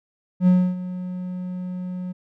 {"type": "tone with ADSR envelope", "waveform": "triangle", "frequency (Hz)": 181.7, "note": "F#3", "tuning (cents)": -31, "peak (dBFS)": -9, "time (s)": [0.4, 2.13], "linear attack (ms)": 72, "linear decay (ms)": 280, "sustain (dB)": -16, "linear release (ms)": 18, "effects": []}